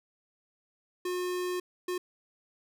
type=tone bursts at uneven times; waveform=square; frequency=360 Hz; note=F#4; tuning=47 cents flat; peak=-31 dBFS; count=2; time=1.05-1.6 / 1.88-1.98 s; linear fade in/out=5 ms; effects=none